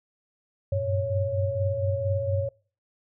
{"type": "tone cluster", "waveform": "sine", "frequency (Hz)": [94.6, 98.9, 116.8, 554], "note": ["F#2", "G2", "A#2", "C#5"], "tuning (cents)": [39, 16, 4, -1], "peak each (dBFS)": [-29, -29, -35, -27], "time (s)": [0.72, 2.49], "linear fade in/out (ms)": 5, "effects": ["noise-tail reverb RT60 0.4 s tail -23 dB re dry"]}